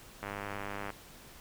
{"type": "click train", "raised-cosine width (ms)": 0.5, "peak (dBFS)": -23, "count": 69, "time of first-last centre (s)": [0.23, 0.903], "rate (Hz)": 101, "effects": ["pink hiss -53 dBFS RMS until 1.4 s"]}